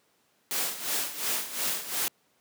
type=noise with tremolo; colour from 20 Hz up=white; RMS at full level=-28 dBFS; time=0.51-2.08 s; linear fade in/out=0 ms; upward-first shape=sine; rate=2.8 Hz; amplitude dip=75%; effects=pink hiss -68 dBFS RMS until 2.4 s + high-pass 200 Hz 12 dB/octave